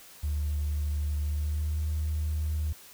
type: tone with pitch glide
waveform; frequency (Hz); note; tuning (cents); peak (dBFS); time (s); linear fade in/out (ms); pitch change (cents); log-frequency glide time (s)
triangle; 74 to 76.74; D2 to D#2; +14 to -23; -23; 0.23-2.73; 10; +63; 1.26-1.77
effects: tanh soft clip ceiling -24 dBFS + white hiss -51 dBFS RMS until 2.93 s